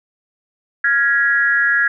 sine tone with amplitude modulation, 1661.2 Hz, G#6, in tune, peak -8 dBFS, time 0.84-1.88 s, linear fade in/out 5 ms, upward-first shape sine, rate 259 Hz, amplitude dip 95%, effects none

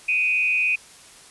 sine tone with frequency modulation, 2489 Hz, D#7, in tune, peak -18 dBFS, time 0.08-0.76 s, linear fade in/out 10 ms, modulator 173 Hz, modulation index 0.6, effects white hiss -47 dBFS RMS until 1.3 s + resampled to 24000 Hz

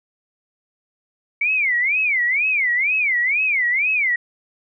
sine tone with vibrato, 2216 Hz, C#7, 1 cent flat, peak -16 dBFS, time 1.41-4.16 s, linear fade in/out 5 ms, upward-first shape sine, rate 2.1 Hz, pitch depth 260 cents each way, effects none

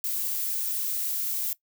violet noise, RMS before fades -29 dBFS, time 0.04-1.53 s, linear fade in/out 0 ms, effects noise-tail reverb RT60 0.1 s tail -19 dB re dry

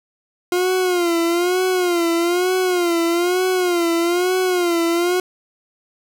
40% pulse tone with vibrato, 353 Hz, F4, 19 cents sharp, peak -15 dBFS, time 0.52-5.2 s, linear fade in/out 2 ms, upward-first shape sine, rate 1.1 Hz, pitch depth 89 cents each way, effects none

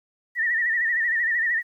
sine tone with vibrato, 1864.7 Hz, A#6, in tune, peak -20 dBFS, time 0.35-1.63 s, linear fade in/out 50 ms, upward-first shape sine, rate 13 Hz, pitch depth 85 cents each way, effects 10-bit

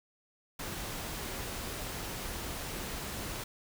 pink noise, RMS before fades -39 dBFS, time 0.59-3.44 s, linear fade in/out 5 ms, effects none

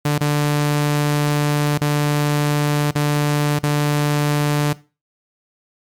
sawtooth tone with dropouts, 147.2 Hz, D3, 4 cents sharp, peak -11 dBFS, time 0.05-4.73 s, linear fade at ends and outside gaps 5 ms, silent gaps 0.182-0.208 / 1.779-1.813 / 2.91-2.953 / 3.589-3.633 s, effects noise-tail reverb RT60 0.3 s tail -18 dB re dry + MP3 96 kbps

